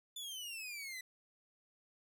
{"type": "exponential sweep", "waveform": "sawtooth", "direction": "down", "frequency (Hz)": [3520, 1975.5], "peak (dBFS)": -40, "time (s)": [0.16, 1.01], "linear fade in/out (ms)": 5, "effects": []}